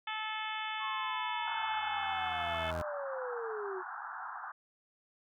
harmonic tone, 434.5 Hz, A4, 22 cents flat, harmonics 2 / 3 / 4 / 5 / 6 / 7 / 8, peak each -40 / -42 / -43 / -44 / -45 / -45 / -46 dBFS, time 0.07-2.71 s, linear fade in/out 5 ms
sine linear sweep, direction down, 1100 to 361.7 Hz, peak -37 dBFS, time 0.79-3.83 s, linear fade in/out 50 ms
sawtooth tone with exponential growth, 83 Hz, E2, 12 cents sharp, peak -33 dBFS, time 1.3-2.82 s, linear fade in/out 0 ms, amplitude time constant 330 ms
white band-pass noise, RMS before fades -43 dBFS, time 1.47-4.52 s, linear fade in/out 5 ms, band 730 to 1600 Hz, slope 96 dB/octave
effects none

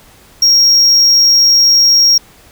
triangle tone, 5588 Hz, F8, in tune, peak -4 dBFS, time 0.42-2.18 s, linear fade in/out 5 ms, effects pink hiss -43 dBFS RMS until 2.51 s

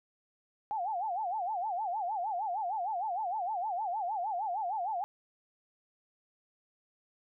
sine tone with vibrato, 784 Hz, G5, in tune, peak -31 dBFS, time 0.71-5.04 s, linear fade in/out 0 ms, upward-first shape sine, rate 6.5 Hz, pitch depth 220 cents each way, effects none

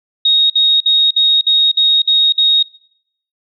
sine tone bursts, 3748 Hz, A#7, 9 cents sharp, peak -8 dBFS, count 8, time 0.25-2.628 s, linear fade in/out 5 ms, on 250 ms, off 54 ms, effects noise-tail reverb RT60 0.7 s tail -21 dB re dry

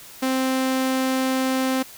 sawtooth tone, 261.6 Hz, C4, in tune, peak -16 dBFS, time 0.22-1.83 s, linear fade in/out 10 ms, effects white hiss -43 dBFS RMS until 1.97 s

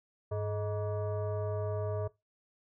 sine tone with frequency modulation, 101 Hz, G#2, 48 cents flat, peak -31 dBFS, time 0.31-2.08 s, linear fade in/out 10 ms, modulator 527 Hz, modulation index 1.1, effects noise-tail reverb RT60 0.2 s tail -20 dB re dry

